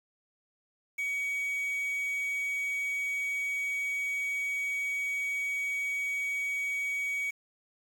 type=tone with quantisation; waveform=triangle; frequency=2257 Hz; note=C#7; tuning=31 cents sharp; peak=-28 dBFS; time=0.98-7.31 s; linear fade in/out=10 ms; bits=8; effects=none